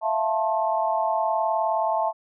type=chord; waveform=sine; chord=F major seventh; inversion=third; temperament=equal with one note detuned; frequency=659.3 / 698.5 / 880 / 1070.3 Hz; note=E5 / F5 / A5 / C6; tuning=0 / 0 / 0 / +39 cents; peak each=-25 / -30 / -24 / -30 dBFS; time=0.01-2.13 s; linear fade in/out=50 ms; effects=none